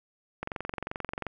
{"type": "click train", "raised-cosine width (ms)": 0.5, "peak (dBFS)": -18, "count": 20, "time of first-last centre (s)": [0.43, 1.267], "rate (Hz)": 22.7, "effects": []}